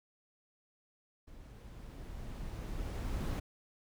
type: noise with level ramp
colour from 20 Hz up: brown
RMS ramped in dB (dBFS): -53 to -34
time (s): 1.27-3.4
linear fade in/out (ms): 10
effects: none